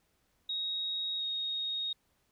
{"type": "tone with pitch glide", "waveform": "sine", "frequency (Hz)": [3775, 3738], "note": ["A#7", "A#7"], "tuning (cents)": [21, 4], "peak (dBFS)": -32, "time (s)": [0.49, 1.93], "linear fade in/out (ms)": 5, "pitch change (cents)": -17, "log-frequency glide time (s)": [1.18, 1.23], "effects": ["pink hiss -74 dBFS RMS until 2.31 s"]}